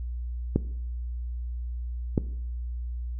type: clicks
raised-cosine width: 3 ms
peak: -8 dBFS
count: 2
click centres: 0.56 / 2.178 s
effects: noise-tail reverb RT60 0.7 s tail -18 dB re dry + added 60 Hz sine -30 dBFS peak until 3.19 s